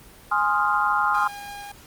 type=chord; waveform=sine; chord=F minor seventh; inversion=first; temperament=equal; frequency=830.6 / 1046.5 / 1244.5 / 1396.9 Hz; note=Ab5 / C6 / Eb6 / F6; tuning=0 / 0 / 0 / 0 cents; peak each=-24 dBFS; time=0.31-1.28 s; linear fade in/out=10 ms
type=tone; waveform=sawtooth; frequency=812 Hz; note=G#5; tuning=39 cents flat; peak=-31 dBFS; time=1.14-1.72 s; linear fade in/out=5 ms
effects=pink hiss -48 dBFS RMS until 1.86 s + Opus 24 kbps